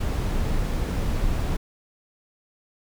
brown noise, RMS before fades -24 dBFS, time 0-1.57 s, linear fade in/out 10 ms, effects none

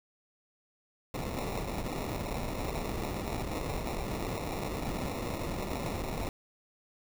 pink noise with sample-and-hold, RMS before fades -35 dBFS, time 1.14-6.29 s, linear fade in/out 0 ms, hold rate 1575 Hz, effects none

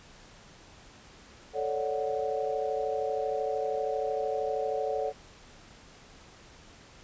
sine chord, D major seventh, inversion second, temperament equal, 440 / 554.4 / 587.3 / 740 Hz, A4 / C#5 / D5 / F#5, 0 / 0 / 0 / 0 cents, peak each -32 / -33 / -36 / -34 dBFS, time 1.53-5.13 s, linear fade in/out 50 ms, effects pink hiss -53 dBFS RMS until 7.03 s + resampled to 16000 Hz

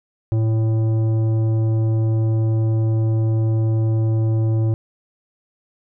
sine tone with tanh clipping, 111.2 Hz, A2, 19 cents sharp, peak -17 dBFS, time 0.32-4.74 s, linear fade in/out 0 ms, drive 11 dB, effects none

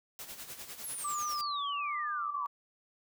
white noise with tremolo, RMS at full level -43 dBFS, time 0.19-1.41 s, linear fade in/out 0 ms, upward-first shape sine, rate 10 Hz, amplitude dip 65%
sine exponential sweep, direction down, 11510 to 943 Hz, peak -38 dBFS, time 0.84-2.46 s, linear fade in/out 0 ms
sine tone with vibrato, 1170 Hz, D6, 7 cents flat, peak -33 dBFS, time 1.04-2.47 s, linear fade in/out 10 ms, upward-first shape triangle, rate 1.2 Hz, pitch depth 53 cents each way
effects none

